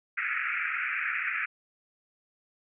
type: band-pass noise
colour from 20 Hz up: white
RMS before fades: -31 dBFS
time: 0.17-1.46 s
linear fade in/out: 10 ms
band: 1300 to 2500 Hz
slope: 96 dB/octave
effects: none